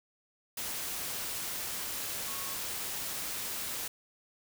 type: tone in noise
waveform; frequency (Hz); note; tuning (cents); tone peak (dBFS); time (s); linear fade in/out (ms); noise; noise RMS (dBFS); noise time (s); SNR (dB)
sine; 1100; C#6; -14; -46; 2.28-2.54; 5; white; -37; 0.57-3.88; -12
effects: none